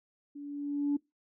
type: tone with level ramp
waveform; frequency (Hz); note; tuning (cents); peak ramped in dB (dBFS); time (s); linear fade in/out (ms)
sine; 287.4; D4; -37; -41 to -23; 0.35-0.97; 10
effects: noise-tail reverb RT60 0.2 s tail -23 dB re dry + tanh soft clip ceiling -22 dBFS